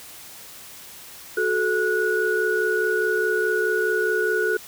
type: tone cluster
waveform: sine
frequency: 370.8 / 435.6 / 1464 Hz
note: F#4 / A4 / F#6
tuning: +4 / -17 / -19 cents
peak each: -25 / -23 / -23 dBFS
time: 1.37-4.57 s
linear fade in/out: 5 ms
effects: white hiss -42 dBFS RMS until 4.67 s